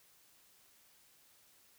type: silence
effects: white hiss -66 dBFS RMS until 1.78 s